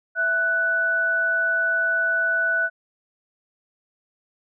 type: tone pair together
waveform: sine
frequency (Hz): 661.9 / 1486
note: E5 / F#6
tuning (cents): +7 / +7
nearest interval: octave + major second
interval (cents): 1400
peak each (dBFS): -29 / -19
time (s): 0.15-2.7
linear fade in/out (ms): 50
effects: none